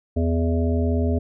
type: harmonic tone with a mistuned harmonic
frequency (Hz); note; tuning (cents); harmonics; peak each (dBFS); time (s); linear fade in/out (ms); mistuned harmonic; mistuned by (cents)
83; E2; +12; 1 / 3 / 5 / 7 / 8; -20 / -24 / -28 / -32 / -33; 0.16-1.19; 10; 7; +19
effects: none